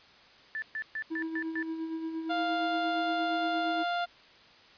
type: tone bursts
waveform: sine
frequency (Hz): 1760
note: A6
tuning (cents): 0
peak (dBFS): -32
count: 6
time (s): 0.55-1.626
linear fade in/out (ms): 0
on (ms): 71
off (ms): 130
type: tone with tremolo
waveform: triangle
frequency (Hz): 323.6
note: E4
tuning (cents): -32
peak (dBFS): -29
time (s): 1.1-3.84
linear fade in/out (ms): 20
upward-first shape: sine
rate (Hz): 8.6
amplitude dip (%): 45
type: tone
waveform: 30% pulse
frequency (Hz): 698.5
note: F5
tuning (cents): 0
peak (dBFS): -26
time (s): 2.29-4.06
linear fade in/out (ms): 20
effects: white hiss -56 dBFS RMS until 4.77 s + resampled to 11025 Hz

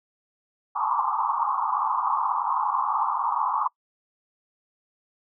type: band-pass noise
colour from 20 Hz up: white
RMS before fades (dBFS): -25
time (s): 0.75-3.68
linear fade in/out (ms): 10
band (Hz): 820 to 1200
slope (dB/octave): 96
effects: noise-tail reverb RT60 0.1 s tail -25 dB re dry

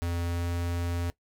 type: tone with pitch glide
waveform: square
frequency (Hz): 85.8 to 86.35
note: F2 to F2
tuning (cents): -30 to -19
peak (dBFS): -29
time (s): 0.02-1.1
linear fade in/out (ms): 0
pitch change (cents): +11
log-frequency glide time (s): 0.23-0.48
effects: noise-tail reverb RT60 0.1 s tail -19 dB re dry

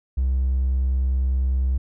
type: tone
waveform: triangle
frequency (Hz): 65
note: C2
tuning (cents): -11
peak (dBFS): -15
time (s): 0.17-1.78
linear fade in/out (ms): 10
effects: tanh soft clip ceiling -14 dBFS

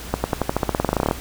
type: accelerating click train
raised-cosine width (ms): 1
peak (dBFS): -4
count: 19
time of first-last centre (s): 0.14-1.111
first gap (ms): 100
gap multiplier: 0.92
effects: added 60 Hz sine -36 dBFS peak until 1.2 s + pink hiss -36 dBFS RMS until 1.2 s

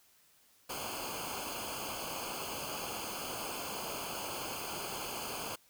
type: noise with comb filter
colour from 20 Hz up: pink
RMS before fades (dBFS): -40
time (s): 0.69-5.56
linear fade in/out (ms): 10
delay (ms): 0.53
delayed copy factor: -0.9
effects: white hiss -66 dBFS RMS until 5.69 s

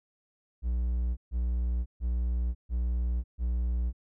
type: tone bursts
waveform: triangle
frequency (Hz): 60.1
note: B1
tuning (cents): -46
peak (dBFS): -24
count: 5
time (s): 0.62-3.93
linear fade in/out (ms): 50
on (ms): 550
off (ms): 140
effects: none

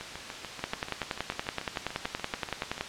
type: two click trains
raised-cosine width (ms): 0.3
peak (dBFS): -21 / -13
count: 20 / 24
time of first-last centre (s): 0.01-2.78 / 0.64-2.81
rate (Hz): 6.86 / 10.6
effects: white hiss -40 dBFS RMS until 2.88 s + low-pass 5000 Hz 12 dB/octave

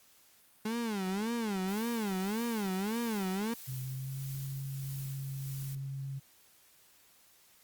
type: tone with vibrato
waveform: 35% pulse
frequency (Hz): 210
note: G#3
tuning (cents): +19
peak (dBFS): -30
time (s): 0.65-3.54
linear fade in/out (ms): 5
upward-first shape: sine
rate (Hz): 1.8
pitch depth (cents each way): 210
type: noise with tremolo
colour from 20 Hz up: blue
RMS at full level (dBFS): -47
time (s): 1.68-5.75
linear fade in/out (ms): 2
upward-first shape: sine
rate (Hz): 1.6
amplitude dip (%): 40
type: tone with pitch glide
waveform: sine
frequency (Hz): 129.4 to 136.3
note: C3 to C#3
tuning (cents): -19 to -29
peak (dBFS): -36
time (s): 3.67-6.2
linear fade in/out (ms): 20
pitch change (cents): +90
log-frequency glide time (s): 3.8-4.24
effects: white hiss -63 dBFS RMS until 7.63 s + Opus 48 kbps

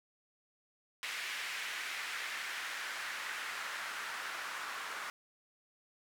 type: noise with band-pass filter sweep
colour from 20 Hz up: white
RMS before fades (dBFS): -41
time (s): 1.03-5.1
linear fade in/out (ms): 0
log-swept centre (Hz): 2100 to 1300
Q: 1.8
effects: none

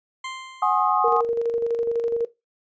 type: tone with exponential decay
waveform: 20% pulse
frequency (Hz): 1046.5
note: C6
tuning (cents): 0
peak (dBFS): -24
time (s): 0.24-1.21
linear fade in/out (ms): 5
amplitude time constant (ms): 210
type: chord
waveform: sine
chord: Ab dominant seventh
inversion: third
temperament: equal with one note detuned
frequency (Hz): 740 / 830.6 / 1071 / 1244.5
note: Gb5 / Ab5 / C6 / Eb6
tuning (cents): 0 / 0 / +40 / 0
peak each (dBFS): -23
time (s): 0.62-1.21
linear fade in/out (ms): 5
type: tone with tremolo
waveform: sine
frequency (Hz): 466.2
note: A#4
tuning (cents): 0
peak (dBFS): -18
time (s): 1.04-2.25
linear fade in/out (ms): 5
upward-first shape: square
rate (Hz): 12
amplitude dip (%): 40
effects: noise-tail reverb RT60 0.2 s tail -17 dB re dry + resampled to 16000 Hz

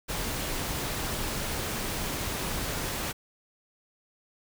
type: noise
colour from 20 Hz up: pink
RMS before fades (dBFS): -32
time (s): 0.08-3.13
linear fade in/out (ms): 20
effects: none

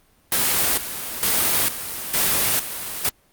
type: noise with tremolo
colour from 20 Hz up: white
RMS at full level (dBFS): -19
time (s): 0.32-3.09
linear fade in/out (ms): 2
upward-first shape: square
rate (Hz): 1.1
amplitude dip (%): 70
effects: pink hiss -59 dBFS RMS until 3.32 s + Opus 32 kbps

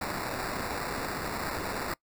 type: noise with sample-and-hold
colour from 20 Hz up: violet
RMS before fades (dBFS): -34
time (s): 0.01-1.94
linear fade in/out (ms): 5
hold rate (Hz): 3150
effects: noise-tail reverb RT60 0.1 s tail -23 dB re dry

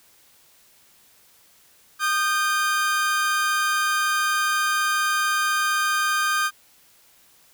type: tone pair together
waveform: 40% pulse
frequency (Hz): 1223.4 / 1568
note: D#6 / G6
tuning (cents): -30 / 0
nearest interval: major third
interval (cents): 430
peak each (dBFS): -22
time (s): 1.99-6.51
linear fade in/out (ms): 50
effects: white hiss -56 dBFS RMS until 7.53 s

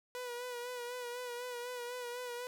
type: tone with vibrato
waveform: sawtooth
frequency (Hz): 489.4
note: B4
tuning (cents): -16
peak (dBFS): -36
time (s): 0.15-2.47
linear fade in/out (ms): 0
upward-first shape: sine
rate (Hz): 4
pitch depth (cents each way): 39
effects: none

